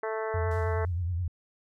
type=harmonic tone; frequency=220 Hz; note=A3; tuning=in tune; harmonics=2 / 3 / 4 / 5 / 6 / 7 / 8 / 9; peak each=-32 / -36 / -38 / -40 / -42 / -43 / -44 / -45 dBFS; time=0.03-0.85 s; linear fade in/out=2 ms
type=tone with vibrato; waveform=sine; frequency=87.3 Hz; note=F2; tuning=in tune; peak=-27 dBFS; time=0.34-1.28 s; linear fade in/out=5 ms; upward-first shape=triangle; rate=9.5 Hz; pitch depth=120 cents each way
type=noise with exponential decay; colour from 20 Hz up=violet; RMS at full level=-41 dBFS; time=0.51-1.2 s; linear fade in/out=2 ms; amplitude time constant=150 ms
effects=low-pass 5000 Hz 12 dB/octave